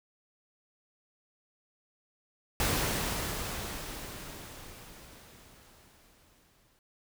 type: noise with exponential decay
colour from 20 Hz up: pink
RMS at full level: -28 dBFS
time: 2.6-6.79 s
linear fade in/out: 1 ms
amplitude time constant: 910 ms
effects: none